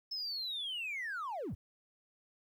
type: linear sweep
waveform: triangle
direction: down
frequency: 5270 to 43.53 Hz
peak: -34 dBFS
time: 0.11-1.55 s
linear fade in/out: 10 ms
effects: tanh soft clip ceiling -33 dBFS + 12-bit